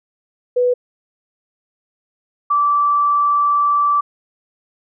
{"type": "tone pair in turn", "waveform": "sine", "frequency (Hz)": [493.9, 1162.5], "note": ["B4", "D6"], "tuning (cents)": [0, -18], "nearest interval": "octave + minor third", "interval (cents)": 1482, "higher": "second", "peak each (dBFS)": -12, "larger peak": "neither", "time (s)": [[0.56, 0.74], [2.5, 4.01]], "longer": "second", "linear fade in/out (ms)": 10, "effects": []}